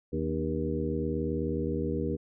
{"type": "harmonic tone with a mistuned harmonic", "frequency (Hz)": 79.3, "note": "D#2", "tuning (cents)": 33, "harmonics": [1, 2, 3, 4, 5, 6], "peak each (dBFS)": [-35, -35, -35, -35, -35, -35], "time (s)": [0.12, 2.17], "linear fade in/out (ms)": 20, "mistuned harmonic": 4, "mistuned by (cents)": -65, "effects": []}